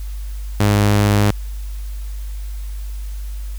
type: tone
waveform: sawtooth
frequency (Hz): 103.1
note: G#2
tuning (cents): -12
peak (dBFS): -8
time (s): 0.6-1.31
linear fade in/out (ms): 5
effects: added 50 Hz sine -24 dBFS peak until 3.58 s + white hiss -45 dBFS RMS until 3.58 s